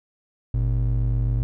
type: ring-modulated tone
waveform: triangle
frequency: 84.5 Hz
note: E2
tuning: 43 cents sharp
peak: -14 dBFS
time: 0.54-1.43 s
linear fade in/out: 0 ms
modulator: 33.9 Hz
effects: none